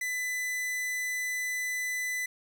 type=tone; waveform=45% pulse; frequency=2000 Hz; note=B6; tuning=21 cents sharp; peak=-30 dBFS; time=0.01-2.26 s; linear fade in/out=5 ms; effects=none